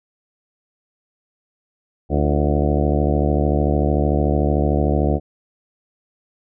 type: harmonic tone with a mistuned harmonic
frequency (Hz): 73.42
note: D2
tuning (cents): 0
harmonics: 1 / 2 / 3 / 4 / 5 / 6 / 7 / 8 / 9 / 10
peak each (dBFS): -19 / -22 / -24 / -25 / -26 / -27 / -27 / -28 / -29 / -29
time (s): 2.09-5.2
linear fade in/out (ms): 50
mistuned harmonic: 5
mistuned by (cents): -74
effects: none